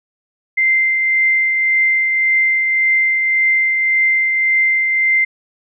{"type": "tone with tremolo", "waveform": "sine", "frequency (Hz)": 2085, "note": "C7", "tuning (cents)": -7, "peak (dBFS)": -10, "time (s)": [0.57, 5.25], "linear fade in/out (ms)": 10, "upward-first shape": "triangle", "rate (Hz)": 1.8, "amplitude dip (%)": 35, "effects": []}